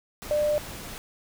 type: tone in noise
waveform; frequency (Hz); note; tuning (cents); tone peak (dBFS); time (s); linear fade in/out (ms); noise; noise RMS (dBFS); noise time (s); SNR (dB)
sine; 597; D5; +28; -21; 0.31-0.58; 0; pink; -39; 0.22-0.98; +15
effects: none